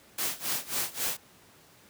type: noise with tremolo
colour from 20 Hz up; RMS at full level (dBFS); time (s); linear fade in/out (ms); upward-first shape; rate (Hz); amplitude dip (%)
white; -29; 0.18-1.17; 5; sine; 3.7; 90
effects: pink hiss -57 dBFS RMS until 1.89 s + high-pass 100 Hz 12 dB/octave